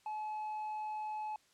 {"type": "tone with tanh clipping", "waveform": "sine", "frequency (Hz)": 856, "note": "A5", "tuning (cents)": -48, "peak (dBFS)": -38, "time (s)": [0.06, 1.36], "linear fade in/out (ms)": 2, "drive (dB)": 3, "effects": ["white hiss -69 dBFS RMS until 1.53 s", "low-pass 8000 Hz 12 dB/octave"]}